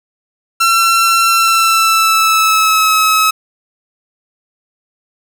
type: tone with pitch glide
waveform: sawtooth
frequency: 1352 to 1285.7 Hz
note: E6 to E6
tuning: +43 to -44 cents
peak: -5 dBFS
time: 0.6-3.31 s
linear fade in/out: 10 ms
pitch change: -87 cents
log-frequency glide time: 1.29-2.92 s
effects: none